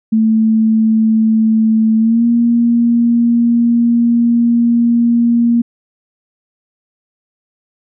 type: tone with pitch glide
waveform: sine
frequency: 220.9 to 235.4 Hz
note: A3 to A#3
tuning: +7 to +17 cents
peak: -8 dBFS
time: 0.12-5.62 s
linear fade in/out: 10 ms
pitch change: +110 cents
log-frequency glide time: 1.98-2.25 s
effects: none